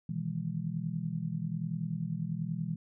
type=chord; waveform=sine; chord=E major seventh; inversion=second; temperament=just; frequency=123.61 / 154.51 / 164.81 / 206 Hz; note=B2 / D#3 / E3 / G#3; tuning=+2 / -12 / 0 / -14 cents; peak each=-40 / -40 / -34 / -40 dBFS; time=0.09-2.76 s; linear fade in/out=5 ms; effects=none